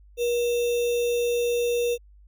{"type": "tone with sample-and-hold", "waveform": "sine", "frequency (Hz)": 477.9, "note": "A#4", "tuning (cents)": 43, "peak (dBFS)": -21, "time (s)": [0.17, 1.98], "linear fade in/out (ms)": 50, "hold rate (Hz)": 3150, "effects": ["added 50 Hz sine -49 dBFS peak until 2.27 s"]}